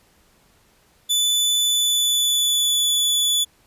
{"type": "tone with pitch glide", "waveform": "sawtooth", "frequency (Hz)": [3488, 3454], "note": ["A7", "A7"], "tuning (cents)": [-16, -33], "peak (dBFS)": -14, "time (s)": [1.09, 3.45], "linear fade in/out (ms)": 20, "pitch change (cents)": -17, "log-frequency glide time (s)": [1.62, 2.85], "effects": ["pink hiss -58 dBFS RMS until 3.66 s", "resampled to 32000 Hz"]}